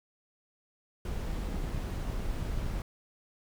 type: noise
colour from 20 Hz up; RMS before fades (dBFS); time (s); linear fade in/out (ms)
brown; -34; 1.05-2.82; 2
type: clicks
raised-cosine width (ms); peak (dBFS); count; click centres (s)
5; -25; 9; 1.489 / 1.544 / 1.64 / 1.747 / 1.779 / 2.1 / 2.427 / 2.576 / 2.663
effects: none